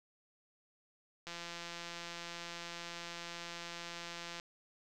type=click train; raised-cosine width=0.2 ms; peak=-27 dBFS; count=536; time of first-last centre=1.27-4.399 s; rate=171 Hz; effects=none